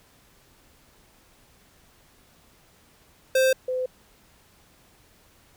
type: tone pair in turn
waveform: square / sine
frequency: 523.3 / 509.9 Hz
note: C5 / C5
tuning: 0 / -45 cents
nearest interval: unison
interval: 45 cents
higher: first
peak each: -18 / -24 dBFS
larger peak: first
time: 3.35-3.53 / 3.68-3.86 s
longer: neither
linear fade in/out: 5 ms
effects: pink hiss -58 dBFS RMS until 5.56 s